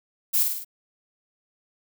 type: noise with echo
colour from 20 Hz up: violet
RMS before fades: -21 dBFS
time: 0.33-0.44 s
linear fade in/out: 20 ms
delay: 52 ms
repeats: 4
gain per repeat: -4 dB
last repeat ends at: 0.648 s
effects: none